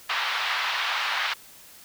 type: band-pass noise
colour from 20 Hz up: pink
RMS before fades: -27 dBFS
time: 0.09-1.34 s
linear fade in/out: 10 ms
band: 940 to 4000 Hz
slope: 24 dB/octave
effects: white hiss -49 dBFS RMS until 1.84 s